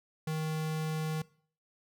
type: tone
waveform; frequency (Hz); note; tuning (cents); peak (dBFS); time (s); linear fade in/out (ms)
square; 156.9; D#3; +15; -32; 0.27-1.22; 5
effects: noise-tail reverb RT60 0.5 s tail -21 dB re dry